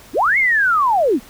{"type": "linear two-way sweep", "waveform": "sine", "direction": "up then down", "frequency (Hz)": [198.7, 2200, 198.7], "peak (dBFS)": -12, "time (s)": [0.13, 1.2], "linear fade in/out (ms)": 50, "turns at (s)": 0.38, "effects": ["pink hiss -43 dBFS RMS until 1.29 s"]}